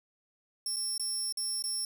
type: tone with dropouts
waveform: 20% pulse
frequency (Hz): 5400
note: E8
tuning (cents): +41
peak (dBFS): -26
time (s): 0.66-1.85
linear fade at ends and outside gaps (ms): 2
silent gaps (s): 0.762-0.766 / 0.979-0.996 / 1.325-1.372 / 1.624-1.639
effects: none

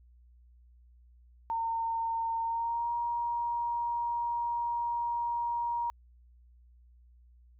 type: tone with pitch glide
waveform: sine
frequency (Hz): 913 to 945.7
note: A#5 to A#5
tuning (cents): -36 to +25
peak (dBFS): -29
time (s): 1.5-5.9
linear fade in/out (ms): 0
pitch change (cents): +61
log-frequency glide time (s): 2.42-2.92
effects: added 60 Hz sine -56 dBFS peak until 7.59 s

